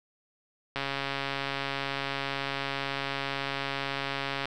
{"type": "click train", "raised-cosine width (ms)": 0.3, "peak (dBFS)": -15, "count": 511, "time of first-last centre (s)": [0.76, 4.456], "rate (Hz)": 138, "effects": []}